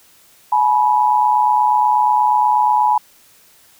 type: tone pair together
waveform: sine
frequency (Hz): 850 / 978.3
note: G#5 / B5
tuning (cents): +40 / -17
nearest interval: major second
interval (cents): 243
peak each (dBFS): -14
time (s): 0.52-2.98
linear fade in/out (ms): 5
effects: white hiss -50 dBFS RMS until 3.79 s